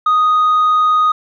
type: tone with tanh clipping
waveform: sine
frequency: 1244.5 Hz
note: D#6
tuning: in tune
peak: -10 dBFS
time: 0.06-1.12 s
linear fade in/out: 5 ms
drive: 1 dB
effects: none